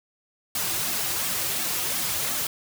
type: noise with flanger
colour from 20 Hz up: white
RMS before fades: -27 dBFS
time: 0.55-2.47 s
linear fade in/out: 2 ms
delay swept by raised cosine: 2 to 4.6 ms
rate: 2.8 Hz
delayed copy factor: -0.7
effects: none